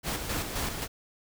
pink noise with tremolo, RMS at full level -31 dBFS, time 0.03-0.88 s, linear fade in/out 50 ms, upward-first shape square, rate 3.8 Hz, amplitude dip 45%, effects none

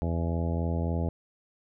harmonic tone, 83.6 Hz, E2, 25 cents sharp, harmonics 1 / 2 / 3 / 4 / 5 / 6 / 7 / 8 / 10, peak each -28 / -32 / -36 / -40 / -41 / -40 / -42 / -41 / -44 dBFS, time 0.02-1.09 s, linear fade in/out 0 ms, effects none

